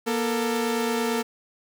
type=tone pair together; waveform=sawtooth; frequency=237.4 / 446 Hz; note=A#3 / A4; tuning=+32 / +23 cents; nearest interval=major seventh; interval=1091 cents; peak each=-22 dBFS; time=0.06-1.23 s; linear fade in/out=20 ms; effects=none